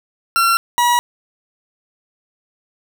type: tone pair in turn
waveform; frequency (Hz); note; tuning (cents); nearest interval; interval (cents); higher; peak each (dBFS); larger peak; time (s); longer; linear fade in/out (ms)
40% pulse; 1363 / 963.8; F6 / B5; -43 / -43; tritone; 600; first; -11; neither; 0.36-0.57 / 0.78-0.99; neither; 0
effects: none